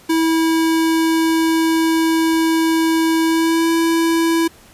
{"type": "tone with pitch glide", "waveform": "square", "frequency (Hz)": [325.2, 330.5], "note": ["E4", "E4"], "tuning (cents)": [-23, 5], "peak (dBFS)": -14, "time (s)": [0.09, 4.48], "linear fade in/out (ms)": 10, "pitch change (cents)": 28, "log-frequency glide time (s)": [3.24, 3.7], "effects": ["pink hiss -46 dBFS RMS until 4.73 s", "resampled to 32000 Hz"]}